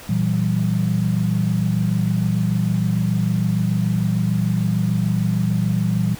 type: chord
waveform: sine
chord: E diminished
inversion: second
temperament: equal with one note detuned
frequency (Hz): 116.54 / 164.81 / 191.52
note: Bb2 / E3 / G3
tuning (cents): 0 / 0 / -40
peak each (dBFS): -21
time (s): 0.09-6.15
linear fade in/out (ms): 5
effects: pink hiss -39 dBFS RMS until 6.19 s